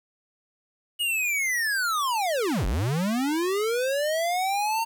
square linear two-way sweep, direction down then up, 2907 to 38.96 to 921 Hz, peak -24 dBFS, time 0.99-4.85 s, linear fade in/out 20 ms, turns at 2.66 s, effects 9-bit

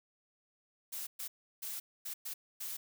blue noise bursts at uneven times, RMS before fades -41 dBFS, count 6, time 0.92-1.07 / 1.19-1.28 / 1.62-1.8 / 2.05-2.14 / 2.25-2.34 / 2.6-2.77 s, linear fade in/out 10 ms, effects none

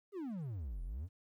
triangle exponential two-way sweep, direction down then up, 426.9 to 39.45 to 100 Hz, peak -37 dBFS, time 0.12-1.09 s, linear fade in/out 50 ms, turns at 0.83 s, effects 13-bit

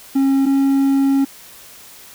triangle tone pair in turn, 271.6 / 273.6 Hz, C#4 / C#4, -35 / -23 cents, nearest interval unison, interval 12 cents, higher second, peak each -10 dBFS, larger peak neither, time 0.15-0.46 / 0.46-1.25 s, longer second, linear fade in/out 10 ms, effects white hiss -41 dBFS RMS until 2.14 s

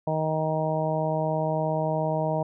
harmonic tone, 157 Hz, D#3, 16 cents sharp, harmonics 1 / 2 / 3 / 4 / 5 / 6, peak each -28 / -35 / -33 / -27 / -33 / -33 dBFS, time 0.07-2.43 s, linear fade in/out 5 ms, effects none

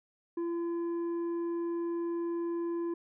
triangle tone with tanh clipping, 340 Hz, F4, 46 cents flat, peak -32 dBFS, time 0.37-2.94 s, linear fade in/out 5 ms, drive 10 dB, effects none

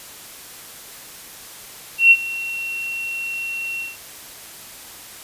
sine tone with ADSR envelope, 2726 Hz, F7, 43 cents flat, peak -5 dBFS, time 1.98-3.97 s, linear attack 130 ms, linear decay 49 ms, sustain -19 dB, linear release 170 ms, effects white hiss -39 dBFS RMS until 5.23 s + resampled to 32000 Hz

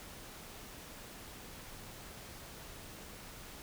silence, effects pink hiss -50 dBFS RMS until 3.62 s

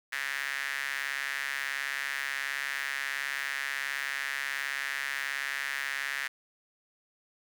sawtooth tone with high-pass filter, 138.59 Hz, C#3, in tune, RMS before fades -34 dBFS, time 0.12-6.28 s, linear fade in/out 10 ms, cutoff 1800 Hz, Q 4.6, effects none

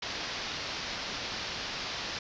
white low-pass noise, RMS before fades -37 dBFS, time 0.02-2.19 s, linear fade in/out 5 ms, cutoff 5500 Hz, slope 48 dB/octave, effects resampled to 16000 Hz

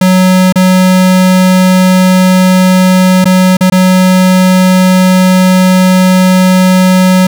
square tone with dropouts, 185 Hz, F#3, in tune, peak -4 dBFS, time 0.01-7.27 s, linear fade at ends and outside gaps 5 ms, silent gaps 0.525-0.557 / 3.244-3.255 / 3.57-3.608 / 3.7-3.721 s, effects none

